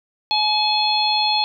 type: harmonic tone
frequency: 851 Hz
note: G#5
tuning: 42 cents sharp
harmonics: 1 / 3 / 4 / 5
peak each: -20 / -26 / -23 / -20 dBFS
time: 0.31-1.44 s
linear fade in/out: 0 ms
effects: none